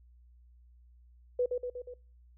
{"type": "tone with echo", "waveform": "sine", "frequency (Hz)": 493.9, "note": "B4", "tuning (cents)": 0, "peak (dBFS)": -25, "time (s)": [1.39, 1.46], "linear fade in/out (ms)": 5, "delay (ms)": 120, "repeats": 4, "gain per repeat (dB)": -4, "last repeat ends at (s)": 1.94, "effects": ["noise-tail reverb RT60 0.4 s tail -26 dB re dry", "added 60 Hz sine -56 dBFS peak until 2.37 s"]}